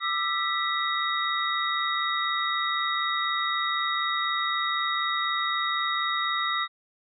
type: tone cluster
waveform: sine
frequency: 1187 / 1331 / 1962 / 3757 Hz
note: D6 / E6 / B6 / A#7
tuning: +18 / +16 / -12 / +13 cents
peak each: -30 dBFS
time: 0-6.68 s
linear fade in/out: 50 ms
effects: none